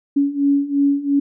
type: beating tone pair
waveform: sine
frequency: 280 / 282.9 Hz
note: C#4 / C#4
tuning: +18 / +35 cents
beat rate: 2.9 Hz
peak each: -19 / -16 dBFS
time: 0.16-1.2 s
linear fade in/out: 10 ms
effects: none